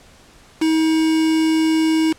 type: tone with quantisation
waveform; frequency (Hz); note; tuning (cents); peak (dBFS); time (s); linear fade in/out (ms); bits
triangle; 318.7; D#4; +42; -12; 0.61-2.13; 10; 4
effects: pink hiss -48 dBFS RMS until 2.18 s + low-pass 9000 Hz 12 dB/octave